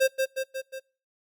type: tone with echo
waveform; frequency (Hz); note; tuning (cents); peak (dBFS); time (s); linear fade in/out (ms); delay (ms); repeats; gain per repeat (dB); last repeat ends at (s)
square; 530; C5; +22; -19; 0-0.08; 20; 180; 4; -4; 0.8
effects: noise-tail reverb RT60 0.4 s tail -25 dB re dry + Opus 48 kbps